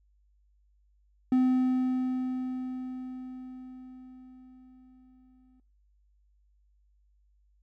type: tone with exponential decay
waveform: triangle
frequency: 255.8 Hz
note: C4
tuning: 39 cents flat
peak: -18 dBFS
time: 1.32-5.6 s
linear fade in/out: 2 ms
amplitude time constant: 930 ms
effects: noise-tail reverb RT60 0.4 s tail -20 dB re dry + added 50 Hz sine -63 dBFS peak until 7.62 s